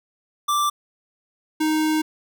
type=tone pair in turn; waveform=square; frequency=1174.7 / 311.1 Hz; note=D6 / D#4; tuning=0 / 0 cents; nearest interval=octave + major seventh; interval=2300 cents; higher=first; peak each=-19 dBFS; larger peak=neither; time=0.48-0.7 / 1.6-2.02 s; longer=second; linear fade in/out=10 ms; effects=none